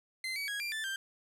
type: tone with pitch steps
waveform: 30% pulse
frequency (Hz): 2068 / 2271 / 1652 / 2376 / 1760 / 1577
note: C7 / C#7 / G#6 / D7 / A6 / G6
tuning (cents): -21 / +41 / -10 / +20 / 0 / +10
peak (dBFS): -32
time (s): 0.24-0.96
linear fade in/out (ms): 2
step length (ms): 120
effects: low-pass 12000 Hz 12 dB/octave + 11-bit